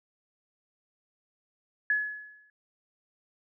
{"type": "tone with exponential decay", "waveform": "sine", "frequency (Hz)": 1699, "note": "G#6", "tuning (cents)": 39, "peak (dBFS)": -21, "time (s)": [1.9, 2.5], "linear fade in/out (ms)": 2, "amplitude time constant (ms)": 130, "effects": []}